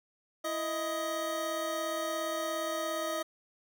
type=tone pair together; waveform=25% pulse; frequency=331.8 / 626.4 Hz; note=E4 / D#5; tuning=+11 / +11 cents; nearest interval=major seventh; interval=1100 cents; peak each=-35 / -29 dBFS; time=0.44-3.23 s; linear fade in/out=10 ms; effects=none

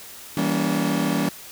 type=chord; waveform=40% pulse; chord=E diminished seventh; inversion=none; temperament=just; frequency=164.81 / 197.78 / 237.3 / 284.8 Hz; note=E3 / G3 / Bb3 / Db4; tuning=0 / +16 / +31 / +47 cents; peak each=-26 / -25 / -26 / -24 dBFS; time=0.37-1.29 s; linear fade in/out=2 ms; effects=white hiss -41 dBFS RMS until 1.51 s

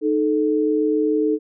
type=tone pair together; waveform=sine; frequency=308.5 / 435.6 Hz; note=D#4 / A4; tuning=-15 / -17 cents; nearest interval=tritone; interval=598 cents; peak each=-19 dBFS; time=0.01-1.39 s; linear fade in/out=50 ms; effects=none

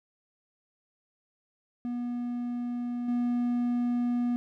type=tone with level steps; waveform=triangle; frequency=242.2 Hz; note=B3; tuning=34 cents flat; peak=-28 / -23 dBFS; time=1.85-4.36 s; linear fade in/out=0 ms; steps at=3.08 s; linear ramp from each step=5 ms; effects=none

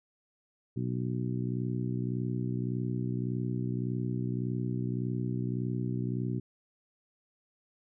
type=harmonic tone; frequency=61.74 Hz; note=B1; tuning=in tune; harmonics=2 / 3 / 4 / 5 / 6; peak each=-32 / -36 / -38 / -40 / -42 dBFS; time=0.76-6.4 s; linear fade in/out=10 ms; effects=none

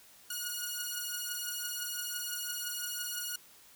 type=beating tone pair; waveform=5% pulse; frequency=1443 / 1448.9 Hz; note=F#6 / F#6; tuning=-44 / -37 cents; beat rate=5.9 Hz; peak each=-27 dBFS; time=0.3-3.36 s; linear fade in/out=5 ms; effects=white hiss -58 dBFS RMS until 3.75 s

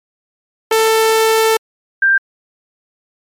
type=tone pair in turn; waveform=sawtooth / sine; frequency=444 / 1582.2 Hz; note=A4 / G6; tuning=+16 / +16 cents; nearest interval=octave + minor seventh; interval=2200 cents; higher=second; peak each=-6 / -8 dBFS; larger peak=first; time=0.71-1.57 / 2.02-2.18 s; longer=first; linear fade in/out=5 ms; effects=MP3 64 kbps

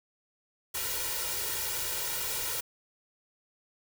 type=noise with comb filter; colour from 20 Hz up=white; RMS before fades=-33 dBFS; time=0.74-2.61 s; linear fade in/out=10 ms; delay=2.1 ms; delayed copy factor=+1; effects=none

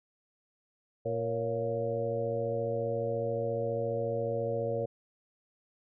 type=harmonic tone with a mistuned harmonic; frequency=116.54 Hz; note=A#2; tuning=in tune; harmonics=1 / 2 / 3 / 4 / 5 / 6; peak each=-37 / -43 / -43 / -33 / -33 / -43 dBFS; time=1.05-4.86 s; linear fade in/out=10 ms; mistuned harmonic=5; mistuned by=-67 cents; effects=none

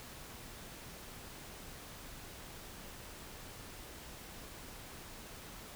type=silence; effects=pink hiss -50 dBFS RMS until 5.75 s

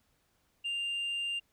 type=tone; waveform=sine; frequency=2794 Hz; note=F7; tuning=in tune; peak=-29 dBFS; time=0.64-1.4 s; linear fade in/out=20 ms; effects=tanh soft clip ceiling -31 dBFS + pink hiss -73 dBFS RMS until 1.52 s

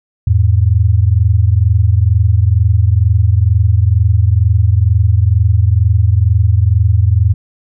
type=tone pair together; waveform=sine; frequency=85 / 107.16 Hz; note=F2 / A2; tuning=-46 / -45 cents; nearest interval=major third; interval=401 cents; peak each=-10 dBFS; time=0.27-7.34 s; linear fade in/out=5 ms; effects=none

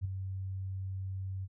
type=tone with ADSR envelope; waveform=sine; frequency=95.3 Hz; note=G2; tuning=48 cents flat; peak=-28 dBFS; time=0.01-1.48 s; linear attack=39 ms; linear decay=9 ms; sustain=-7 dB; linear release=43 ms; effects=none

